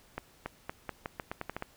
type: accelerating click train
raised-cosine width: 0.5 ms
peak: -20 dBFS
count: 11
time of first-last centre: 0.18-1.624 s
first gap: 280 ms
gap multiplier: 0.84
effects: pink hiss -61 dBFS RMS until 1.76 s